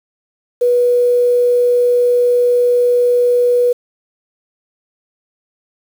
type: tone with quantisation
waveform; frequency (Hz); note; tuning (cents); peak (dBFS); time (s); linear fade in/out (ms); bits
sine; 488; B4; -21; -9; 0.61-3.73; 10; 6
effects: none